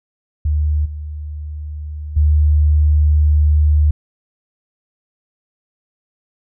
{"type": "tone with level steps", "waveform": "sine", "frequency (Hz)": 75.2, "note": "D2", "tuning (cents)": 42, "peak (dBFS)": [-13, -24, -9], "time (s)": [0.45, 3.91], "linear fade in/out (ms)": 5, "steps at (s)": [0.85, 2.16], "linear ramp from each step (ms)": 10, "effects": []}